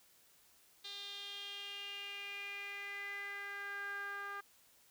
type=tone with band-pass filter sweep; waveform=sawtooth; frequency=402 Hz; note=G4; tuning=44 cents sharp; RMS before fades=-45 dBFS; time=0.84-4.41 s; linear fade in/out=10 ms; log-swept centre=3800 to 1400 Hz; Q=6.1; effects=white hiss -67 dBFS RMS until 4.9 s